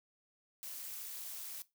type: noise with amplitude modulation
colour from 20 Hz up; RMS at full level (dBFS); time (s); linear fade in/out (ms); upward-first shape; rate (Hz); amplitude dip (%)
blue; -41; 0.63-1.62; 0; sine; 276; 95
effects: noise-tail reverb RT60 0.2 s tail -17 dB re dry